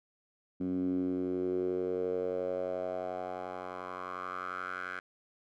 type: tone with band-pass filter sweep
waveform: 10% pulse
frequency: 91.4 Hz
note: F#2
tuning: 21 cents flat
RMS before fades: -35 dBFS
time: 0.6-5 s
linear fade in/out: 10 ms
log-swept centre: 240 to 1600 Hz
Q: 4.8
effects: none